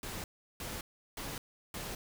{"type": "noise bursts", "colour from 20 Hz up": "pink", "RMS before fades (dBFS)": -41, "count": 4, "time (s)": [0.03, 1.95], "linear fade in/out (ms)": 2, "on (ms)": 210, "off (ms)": 360, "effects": []}